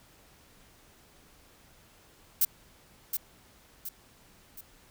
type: noise with echo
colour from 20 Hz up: violet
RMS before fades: -23 dBFS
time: 2.41-2.45 s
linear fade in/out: 5 ms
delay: 720 ms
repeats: 3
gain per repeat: -7 dB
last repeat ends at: 4.61 s
effects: pink hiss -59 dBFS RMS until 4.9 s